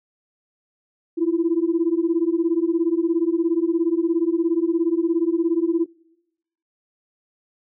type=beating tone pair; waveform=sine; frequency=325.5 / 342.5 Hz; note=E4 / F4; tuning=-22 / -34 cents; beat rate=17 Hz; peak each=-20 dBFS; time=1.17-5.86 s; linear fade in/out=20 ms; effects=noise-tail reverb RT60 0.9 s tail -23 dB re dry + tanh soft clip ceiling -10 dBFS